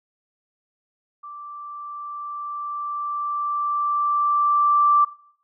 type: tone with level ramp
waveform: sine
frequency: 1172 Hz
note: D6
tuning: 4 cents flat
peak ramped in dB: -35 to -12 dBFS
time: 1.23-5.05 s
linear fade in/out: 10 ms
effects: noise-tail reverb RT60 0.6 s tail -20 dB re dry